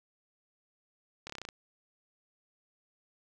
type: slowing click train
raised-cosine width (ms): 0.2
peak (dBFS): -23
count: 8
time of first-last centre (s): 1.27-1.488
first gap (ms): 26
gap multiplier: 1.06
effects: none